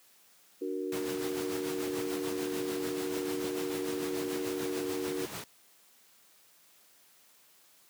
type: chord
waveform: sine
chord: D augmented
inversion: none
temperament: equal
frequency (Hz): 293.7 / 370 / 466.2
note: D4 / F#4 / A#4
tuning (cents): 0 / 0 / 0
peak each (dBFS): -37 / -35 / -38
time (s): 0.61-5.26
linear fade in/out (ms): 10
type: noise with tremolo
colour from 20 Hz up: pink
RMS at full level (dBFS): -38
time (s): 0.92-5.44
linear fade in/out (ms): 2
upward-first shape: sine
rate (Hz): 6.8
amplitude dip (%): 50
effects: white hiss -62 dBFS RMS until 7.89 s + high-pass 150 Hz 12 dB/octave